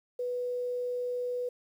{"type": "tone with quantisation", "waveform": "sine", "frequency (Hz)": 493, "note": "B4", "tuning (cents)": -3, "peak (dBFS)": -30, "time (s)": [0.19, 1.49], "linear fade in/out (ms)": 5, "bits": 10, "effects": []}